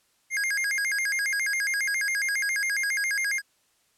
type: tone with vibrato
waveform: square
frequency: 1864.7 Hz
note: A#6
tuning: in tune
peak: -25 dBFS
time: 0.3-3.42 s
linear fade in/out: 50 ms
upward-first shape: square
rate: 7.3 Hz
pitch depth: 220 cents each way
effects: white hiss -67 dBFS RMS until 3.97 s + low-pass 11000 Hz 12 dB/octave